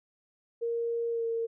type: tone with pitch glide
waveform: sine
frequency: 466.2 to 458.5 Hz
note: A#4 to A#4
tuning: 0 to -29 cents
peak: -28 dBFS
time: 0.61-1.47 s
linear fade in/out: 20 ms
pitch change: -29 cents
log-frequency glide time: 1.1-1.25 s
effects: none